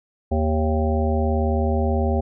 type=harmonic tone with a mistuned harmonic; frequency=78.3 Hz; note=D#2; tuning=11 cents sharp; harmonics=1 / 3 / 5 / 7 / 9 / 10; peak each=-20 / -25 / -27 / -28 / -30 / -30 dBFS; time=0.31-2.21 s; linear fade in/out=10 ms; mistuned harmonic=9; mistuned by=-50 cents; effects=none